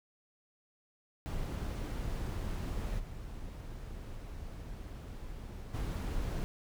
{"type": "noise with level steps", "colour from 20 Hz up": "brown", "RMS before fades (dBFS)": [-36, -44, -35], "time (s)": [1.26, 6.44], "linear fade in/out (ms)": 0, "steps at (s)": [2.98, 5.73], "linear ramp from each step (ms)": 20, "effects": []}